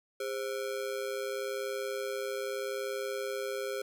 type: ring-modulated tone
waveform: square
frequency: 466.2 Hz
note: A#4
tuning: in tune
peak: -31 dBFS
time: 0.2-3.82 s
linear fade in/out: 5 ms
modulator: 60.4 Hz
effects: none